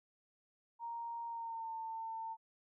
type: tone with pitch glide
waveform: sine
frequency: 932.3 to 899.5 Hz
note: A#5 to A5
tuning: 0 to +38 cents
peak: -40 dBFS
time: 0.79-2.37 s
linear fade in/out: 50 ms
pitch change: -62 cents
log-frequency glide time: 1.27-1.7 s
effects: none